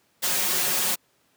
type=noise with comb filter; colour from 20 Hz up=white; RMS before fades=-24 dBFS; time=0.22-0.96 s; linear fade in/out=20 ms; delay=5.5 ms; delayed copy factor=+0.9; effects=pink hiss -65 dBFS RMS until 1.36 s + high-pass 150 Hz 12 dB/octave